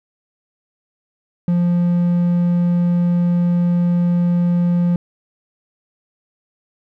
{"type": "tone", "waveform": "triangle", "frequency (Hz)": 174.61, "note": "F3", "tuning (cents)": 0, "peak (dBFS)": -11, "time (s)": [1.48, 4.96], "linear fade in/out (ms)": 2, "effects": []}